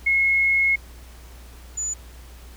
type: tone pair in turn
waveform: sine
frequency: 2170 / 6975 Hz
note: C#7 / A8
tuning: -37 / -16 cents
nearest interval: octave + minor sixth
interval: 2021 cents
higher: second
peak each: -16 / -24 dBFS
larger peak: first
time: 0.06-0.76 / 1.77-1.94 s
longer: first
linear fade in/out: 10 ms
effects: added 60 Hz sine -41 dBFS peak until 2.56 s + pink hiss -49 dBFS RMS until 2.56 s